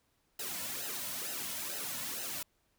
white noise with flanger, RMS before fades -39 dBFS, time 0.39-2.43 s, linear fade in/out 5 ms, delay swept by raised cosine 0.87 to 2.57 ms, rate 2.2 Hz, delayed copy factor -0.75, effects pink hiss -75 dBFS RMS until 2.78 s

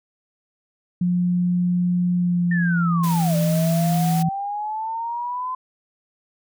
sine tone with pitch glide, 177.7 to 165.8 Hz, F3 to E3, +30 to +10 cents, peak -17 dBFS, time 1.01-4.29 s, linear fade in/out 5 ms, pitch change -120 cents, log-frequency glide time 2.15-3.38 s
sine linear two-way sweep, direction down then up, 1822 to 589 to 1027 Hz, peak -24 dBFS, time 2.51-5.55 s, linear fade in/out 5 ms, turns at 3.36 s
white noise, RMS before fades -33 dBFS, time 3.03-4.23 s, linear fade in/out 10 ms
effects none

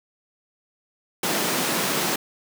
pink high-pass noise, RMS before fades -24 dBFS, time 1.23-2.16 s, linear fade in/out 5 ms, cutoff 180 Hz, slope 24 dB/octave, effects none

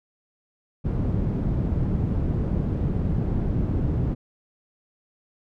white low-pass noise, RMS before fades -24 dBFS, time 0.84-4.15 s, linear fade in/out 20 ms, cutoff 160 Hz, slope 12 dB/octave, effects none

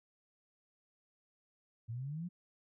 sine exponential sweep, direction up, 110 to 183 Hz, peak -38 dBFS, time 1.88-2.29 s, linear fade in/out 20 ms, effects none

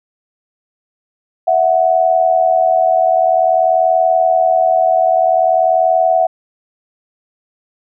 sine tone pair together, 657.5 / 738 Hz, E5 / F#5, -5 / -5 cents, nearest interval major second, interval 200 cents, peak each -12 dBFS, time 1.47-6.27 s, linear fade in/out 10 ms, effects none

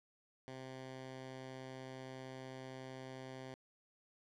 10% pulse tone, 130.81 Hz, C3, in tune, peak -39 dBFS, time 0.48-3.54 s, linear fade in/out 0 ms, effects low-pass 6000 Hz 12 dB/octave + 13-bit

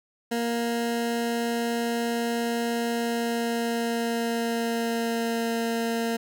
20% pulse tone with pitch glide, 234.2 to 230.3 Hz, A#3 to A#3, +8 to -21 cents, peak -20 dBFS, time 0.31-6.17 s, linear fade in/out 10 ms, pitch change -29 cents, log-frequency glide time 2.89-5.53 s, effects none

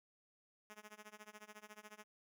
5% pulse tone with tremolo, 211.7 Hz, G#3, 33 cents sharp, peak -40 dBFS, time 0.7-2.04 s, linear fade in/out 0 ms, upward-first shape sine, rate 14 Hz, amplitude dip 95%, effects none

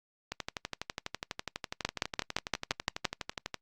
two click trains, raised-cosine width 0.2 ms, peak -17 / -10 dBFS, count 40 / 8, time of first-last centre 0.32-3.543 / 1.85-3.053 s, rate 12.1 / 5.82 Hz, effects noise-tail reverb RT60 0.1 s tail -24 dB re dry + Opus 48 kbps

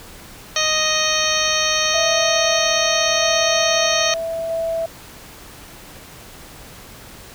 harmonic tone, 622.3 Hz, D#5, in tune, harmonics 1 / 2 / 3 / 4 / 5 / 6 / 7 / 9 / 10, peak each -25 / -25 / -25 / -25 / -25 / -25 / -25 / -25 / -25 dBFS, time 0.56-4.14 s, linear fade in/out 2 ms
sine tone with tremolo, 659.3 Hz, E5, in tune, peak -19 dBFS, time 1.94-4.86 s, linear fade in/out 5 ms, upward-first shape square, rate 0.78 Hz, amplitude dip 25%
effects pink hiss -40 dBFS RMS until 7.34 s

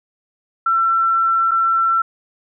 sine tone with dropouts, 1346 Hz, E6, 36 cents sharp, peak -13 dBFS, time 0.66-2.02 s, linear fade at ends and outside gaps 5 ms, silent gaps 1.511-1.515 s, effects none

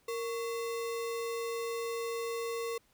sine tone with sample-and-hold, 463.4 Hz, A#4, 10 cents flat, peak -33 dBFS, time 0.08-2.78 s, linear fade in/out 5 ms, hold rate 1575 Hz, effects pink hiss -69 dBFS RMS until 2.93 s

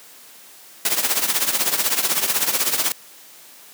white noise with tremolo, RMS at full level -17 dBFS, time 0.85-2.92 s, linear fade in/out 2 ms, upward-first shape triangle, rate 16 Hz, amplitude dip 80%, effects white hiss -45 dBFS RMS until 3.73 s + high-pass 200 Hz 12 dB/octave

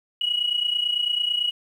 sine tone pair together, 2905 / 2934 Hz, F#7 / F#7, -32 / -15 cents, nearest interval unison, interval 17 cents, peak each -22 / -25 dBFS, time 0.21-1.51 s, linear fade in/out 5 ms, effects tanh soft clip ceiling -14 dBFS + 9-bit

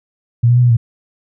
sine tone with pitch steps, 118.4 / 121.4 / 123.9 / 121.8 / 115.8 Hz, A#2 / B2 / B2 / B2 / A#2, +27 / -29 / +6 / -24 / -11 cents, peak -7 dBFS, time 0.43-0.77 s, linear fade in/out 10 ms, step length 68 ms, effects none

